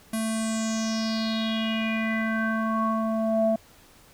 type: tone with low-pass filter sweep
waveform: square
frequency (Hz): 221.9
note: A3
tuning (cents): +15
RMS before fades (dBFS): -26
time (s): 0.13-3.56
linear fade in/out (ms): 5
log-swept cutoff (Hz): 11000 to 610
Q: 5.7
effects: pink hiss -54 dBFS RMS until 4.13 s